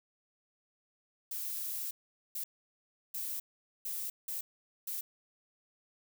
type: noise bursts at uneven times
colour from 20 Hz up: violet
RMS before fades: -38 dBFS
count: 6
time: 1.31-1.91 / 2.35-2.44 / 3.14-3.4 / 3.85-4.1 / 4.28-4.41 / 4.87-5.01 s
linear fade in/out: 5 ms
effects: none